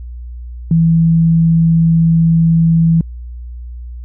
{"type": "tone", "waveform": "sine", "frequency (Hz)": 164.81, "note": "E3", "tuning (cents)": 0, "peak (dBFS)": -7, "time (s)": [0.71, 3.01], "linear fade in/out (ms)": 2, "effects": ["added 60 Hz sine -25 dBFS peak until 4.04 s"]}